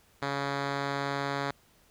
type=tone with low-pass filter; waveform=5% pulse; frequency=140.1 Hz; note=C#3; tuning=19 cents sharp; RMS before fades=-32 dBFS; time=0.22-1.51 s; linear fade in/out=2 ms; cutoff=4200 Hz; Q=0.82; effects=pink hiss -63 dBFS RMS until 1.9 s